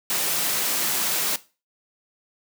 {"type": "high-pass noise", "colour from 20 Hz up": "white", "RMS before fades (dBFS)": -24, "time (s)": [0.1, 1.36], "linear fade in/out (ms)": 2, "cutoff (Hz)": 130, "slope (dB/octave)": 48, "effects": ["noise-tail reverb RT60 0.3 s tail -17 dB re dry"]}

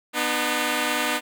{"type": "tone pair together", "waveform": "5% pulse", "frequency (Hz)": [246.9, 302.9], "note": ["B3", "D#4"], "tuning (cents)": [0, -46], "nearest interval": "major third", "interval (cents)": 354, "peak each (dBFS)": [-14, -13], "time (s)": [0.13, 1.21], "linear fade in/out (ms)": 50, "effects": []}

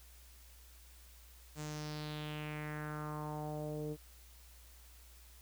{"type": "tone with low-pass filter sweep", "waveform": "sawtooth", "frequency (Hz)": 151.3, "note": "D#3", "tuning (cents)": -48, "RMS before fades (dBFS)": -42, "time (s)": [1.55, 3.97], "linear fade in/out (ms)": 50, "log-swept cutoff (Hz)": [7800, 410], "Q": 3.4, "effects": ["added 60 Hz sine -57 dBFS peak until 5.41 s", "white hiss -62 dBFS RMS until 5.41 s"]}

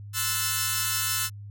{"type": "chord", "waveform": "5% pulse", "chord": "F# half-diminished seventh", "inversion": "second", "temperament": "equal", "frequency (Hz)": [1046.5, 1318.5, 1480, 1760], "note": ["C6", "E6", "F#6", "A6"], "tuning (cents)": [0, 0, 0, 0], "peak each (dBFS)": [-23, -17, -19, -20], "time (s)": [0.13, 1.3], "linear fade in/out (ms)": 50, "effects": ["added 102 Hz sine -38 dBFS peak until 1.5 s"]}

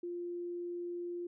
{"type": "tone", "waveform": "sine", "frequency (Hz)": 349.2, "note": "F4", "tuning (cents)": 0, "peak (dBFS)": -37, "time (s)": [0.03, 1.27], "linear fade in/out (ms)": 5, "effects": []}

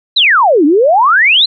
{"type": "exponential two-way sweep", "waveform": "sine", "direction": "down then up", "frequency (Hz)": [4200, 277.2, 4200], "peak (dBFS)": -5, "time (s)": [0.16, 1.46], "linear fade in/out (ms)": 10, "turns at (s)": 0.65, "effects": []}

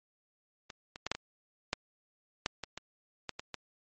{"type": "clicks", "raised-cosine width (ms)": 0.2, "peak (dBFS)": [-26, -25, -16, -11, -20, -12, -12, -20, -22, -18, -21, -20], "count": 12, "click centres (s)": [0.702, 0.959, 1.066, 1.116, 1.15, 1.731, 2.461, 2.637, 2.776, 3.293, 3.395, 3.543], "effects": ["MP3 32 kbps"]}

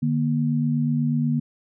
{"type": "tone pair together", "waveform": "sine", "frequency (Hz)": [149.8, 238], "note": ["D3", "A#3"], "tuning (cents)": [35, 36], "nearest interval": "minor sixth", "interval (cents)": 801, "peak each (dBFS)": -22, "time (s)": [0.02, 1.4], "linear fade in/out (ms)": 10, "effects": []}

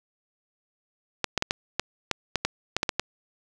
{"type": "clicks", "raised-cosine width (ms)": 0.2, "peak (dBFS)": -6, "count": 12, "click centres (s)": [1.243, 1.377, 1.424, 1.509, 1.796, 2.113, 2.357, 2.45, 2.766, 2.831, 2.892, 2.996], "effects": []}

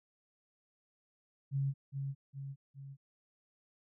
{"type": "tone with echo", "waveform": "sine", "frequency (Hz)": 137.6, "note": "C#3", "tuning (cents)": -12, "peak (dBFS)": -30, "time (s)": [1.51, 1.74], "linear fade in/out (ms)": 50, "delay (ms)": 410, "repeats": 3, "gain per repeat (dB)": -5, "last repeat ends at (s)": 2.97, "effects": []}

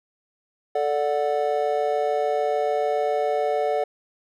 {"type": "chord", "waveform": "triangle", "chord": "D major", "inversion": "second", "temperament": "just", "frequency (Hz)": [440.5, 587.3, 734.2], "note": ["A4", "D5", "F#5"], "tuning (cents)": [2, 0, -14], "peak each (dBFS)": -23, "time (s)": [0.75, 3.84], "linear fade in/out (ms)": 5, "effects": []}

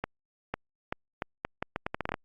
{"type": "accelerating click train", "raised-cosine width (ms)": 0.5, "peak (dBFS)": -15, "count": 14, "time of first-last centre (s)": [0.04, 2.141], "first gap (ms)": 500, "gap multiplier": 0.77, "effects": ["Opus 48 kbps"]}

